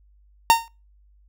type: tone with exponential decay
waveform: 45% pulse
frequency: 918 Hz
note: A#5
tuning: 27 cents flat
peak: -8 dBFS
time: 0.5-0.68 s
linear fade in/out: 0 ms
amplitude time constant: 39 ms
effects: noise-tail reverb RT60 0.3 s tail -26 dB re dry + added 50 Hz sine -53 dBFS peak until 1.28 s